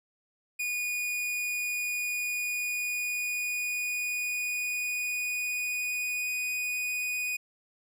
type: tone with pitch glide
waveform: 45% pulse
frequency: 2457 to 2477 Hz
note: D#7 to D#7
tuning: -22 to -8 cents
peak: -29 dBFS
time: 0.59-7.37 s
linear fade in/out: 10 ms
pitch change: +14 cents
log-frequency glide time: 2.3-6.88 s
effects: none